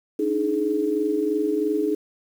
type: tone cluster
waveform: sine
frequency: 290.8 / 313.8 / 421.6 Hz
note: D4 / D#4 / G#4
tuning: -17 / +15 / +26 cents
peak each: -28 / -24 / -23 dBFS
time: 0.19-1.95 s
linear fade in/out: 5 ms
effects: 8-bit